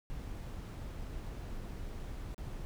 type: noise with dropouts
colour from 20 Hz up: brown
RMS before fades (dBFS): -42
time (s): 0.1-2.65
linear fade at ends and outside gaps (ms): 0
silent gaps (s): 2.345-2.38
effects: none